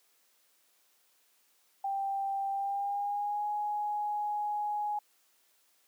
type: tone with pitch glide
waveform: sine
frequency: 787 to 833.8 Hz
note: G5 to G#5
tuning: +7 to +7 cents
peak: -30 dBFS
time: 1.84-4.99 s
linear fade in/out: 5 ms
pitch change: +100 cents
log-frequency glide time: 2.5-3.47 s
effects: white hiss -69 dBFS RMS until 5.87 s + high-pass 300 Hz 12 dB/octave